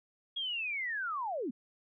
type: linear sweep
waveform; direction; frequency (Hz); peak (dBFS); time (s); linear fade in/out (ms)
sine; down; 3322 to 210; -33; 0.36-1.51; 10
effects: none